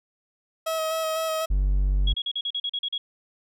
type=tone with vibrato; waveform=30% pulse; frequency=640 Hz; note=D#5; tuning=49 cents sharp; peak=-22 dBFS; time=0.66-1.46 s; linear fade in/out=10 ms; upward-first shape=square; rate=4 Hz; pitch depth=14 cents each way
type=tone; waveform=triangle; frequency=48.12 Hz; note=G1; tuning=31 cents flat; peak=-17 dBFS; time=1.5-2.14 s; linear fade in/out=10 ms
type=tone bursts; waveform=sine; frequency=3322 Hz; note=G#7; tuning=in tune; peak=-25 dBFS; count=10; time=2.07-2.98 s; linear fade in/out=5 ms; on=55 ms; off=40 ms
effects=none